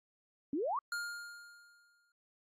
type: exponential sweep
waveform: sine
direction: up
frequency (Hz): 262.5 to 1204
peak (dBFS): -32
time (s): 0.53-0.79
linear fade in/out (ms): 2
type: tone with exponential decay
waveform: square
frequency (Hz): 1412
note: F6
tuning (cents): +19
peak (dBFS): -35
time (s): 0.92-2.12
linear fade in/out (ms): 2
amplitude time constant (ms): 260
effects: low-pass 12000 Hz 12 dB/octave + AAC 64 kbps